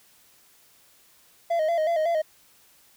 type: tone with vibrato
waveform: triangle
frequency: 651 Hz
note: E5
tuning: 22 cents flat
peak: -19 dBFS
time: 1.5-2.22 s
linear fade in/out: 10 ms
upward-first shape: square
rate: 5.4 Hz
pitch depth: 74 cents each way
effects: white hiss -58 dBFS RMS until 2.96 s